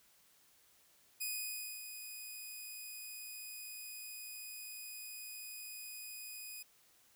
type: tone with ADSR envelope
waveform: 5% pulse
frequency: 2489 Hz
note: D#7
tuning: in tune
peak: -27 dBFS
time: 1.2-6.63 s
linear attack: 16 ms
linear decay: 590 ms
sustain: -9 dB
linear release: 8 ms
effects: white hiss -68 dBFS RMS until 7.15 s